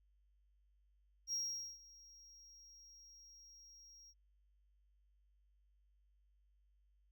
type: tone with ADSR envelope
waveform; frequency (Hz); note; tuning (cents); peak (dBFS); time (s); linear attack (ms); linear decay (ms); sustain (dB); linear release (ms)
triangle; 5610; F8; +7; -35; 1.27-4.14; 60; 450; -22; 48
effects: added 50 Hz sine -70 dBFS peak until 7.11 s